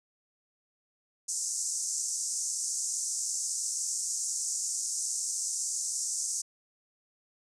white band-pass noise, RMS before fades -33 dBFS, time 1.28-6.42 s, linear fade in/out 10 ms, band 5700 to 8600 Hz, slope 48 dB/octave, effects none

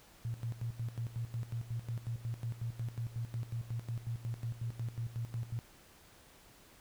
sine tone with tremolo, 116.54 Hz, A#2, in tune, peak -34 dBFS, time 0.25-5.59 s, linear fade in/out 0 ms, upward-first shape square, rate 5.5 Hz, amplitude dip 80%, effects pink hiss -60 dBFS RMS until 6.8 s

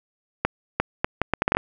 accelerating click train, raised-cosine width 0.5 ms, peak -4 dBFS, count 10, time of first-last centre 0.45-1.57 s, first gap 350 ms, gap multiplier 0.7, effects none

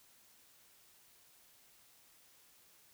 silence, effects white hiss -65 dBFS RMS until 2.93 s

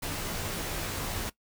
pink noise with comb filter, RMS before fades -34 dBFS, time 0.02-1.3 s, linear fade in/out 10 ms, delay 16 ms, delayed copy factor -0.6, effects noise-tail reverb RT60 0.1 s tail -19 dB re dry

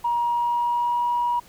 sine tone with pitch glide, 950 to 961.6 Hz, A#5 to B5, +33 to -46 cents, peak -19 dBFS, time 0.04-1.4 s, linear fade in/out 10 ms, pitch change +21 cents, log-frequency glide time 0.2-1.08 s, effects tanh soft clip ceiling -15 dBFS + pink hiss -51 dBFS RMS until 1.48 s

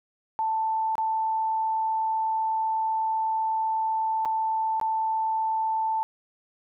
sine tone with dropouts, 884 Hz, A5, 8 cents sharp, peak -23 dBFS, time 0.39-6.03 s, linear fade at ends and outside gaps 0 ms, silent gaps 0.954-0.981 / 4.25-4.256 / 4.799-4.813 s, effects none

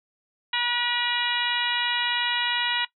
harmonic tone with a mistuned harmonic, 481.4 Hz, B4, 44 cents flat, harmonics 2 / 3 / 4 / 5 / 6 / 7 / 8, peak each -30 / -33 / -29 / -32 / -28 / -33 / -31 dBFS, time 0.53-2.85 s, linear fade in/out 5 ms, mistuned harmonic 3, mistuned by +15 cents, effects noise-tail reverb RT60 0.1 s tail -18 dB re dry

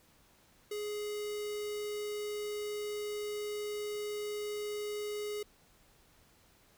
square tone with notch filter, 417.7 Hz, G#4, 10 cents sharp, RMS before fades -38 dBFS, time 0.71-5.43 s, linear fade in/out 5 ms, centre 1000 Hz, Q 0.77, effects pink hiss -65 dBFS RMS until 6.77 s

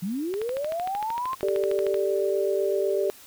sine linear sweep, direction up, 169.5 to 1070 Hz, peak -26 dBFS, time 0.02-1.35 s, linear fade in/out 10 ms
click train, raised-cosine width 0.3 ms, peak -20 dBFS, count 22, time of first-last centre 0.34-1.943 s, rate 13.1 Hz
sine chord, G suspended second, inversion none, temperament equal, 392 / 440 / 587.3 Hz, G4 / A4 / D5, 0 / 0 / 0 cents, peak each -24 / -29 / -27 dBFS, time 1.43-3.1 s, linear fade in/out 0 ms
effects white hiss -49 dBFS RMS until 3.26 s

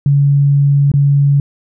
sine tone with dropouts, 141.5 Hz, C#3, 36 cents sharp, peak -7 dBFS, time 0.06-1.4 s, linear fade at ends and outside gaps 2 ms, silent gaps 0.917-0.938 s, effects none

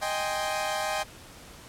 sawtooth chord, Ab major seventh, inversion second, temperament equal, 622.3 / 784 / 830.6 / 1046.5 Hz, Eb5 / G5 / Ab5 / C6, 0 / 0 / 0 / 0 cents, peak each -28 / -28 / -31 / -33 dBFS, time 0.01-1.04 s, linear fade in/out 20 ms, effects pink hiss -48 dBFS RMS until 1.68 s + low-pass 12000 Hz 12 dB/octave

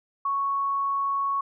sine tone, 1108.7 Hz, C#6, in tune, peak -23 dBFS, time 0.25-1.41 s, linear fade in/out 5 ms, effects none

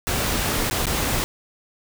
pink noise with dropouts, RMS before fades -23 dBFS, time 0.07-1.24 s, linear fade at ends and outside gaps 0 ms, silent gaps 0.7-0.71 / 0.856-0.868 s, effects none

